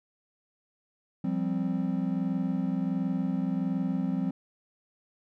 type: chord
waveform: triangle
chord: F suspended second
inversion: none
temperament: equal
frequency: 174.61 / 196 / 261.6 Hz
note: F3 / G3 / C4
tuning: 0 / 0 / 0 cents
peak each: -29 dBFS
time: 1.24-4.31 s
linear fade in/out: 5 ms
effects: none